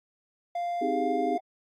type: tone with pitch glide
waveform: triangle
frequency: 697 to 702.3 Hz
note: F5 to F5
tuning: -4 to +10 cents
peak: -26 dBFS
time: 0.55-1.38 s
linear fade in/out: 5 ms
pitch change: +14 cents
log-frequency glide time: 0.91-0.96 s
type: chord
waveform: sine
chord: Ab major seventh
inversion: first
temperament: equal with one note detuned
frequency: 261.6 / 313.7 / 392 / 415.3 Hz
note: C4 / Eb4 / G4 / Ab4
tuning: 0 / +14 / 0 / 0 cents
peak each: -32 dBFS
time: 0.81-1.37 s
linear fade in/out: 10 ms
effects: AAC 48 kbps